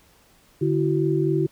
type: tone cluster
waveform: sine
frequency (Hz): 147.4 / 333.5 / 377.4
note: D3 / E4 / F#4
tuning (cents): +7 / +20 / +34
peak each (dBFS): -23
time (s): 0.61-1.47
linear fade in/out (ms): 10
effects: pink hiss -57 dBFS RMS until 1.51 s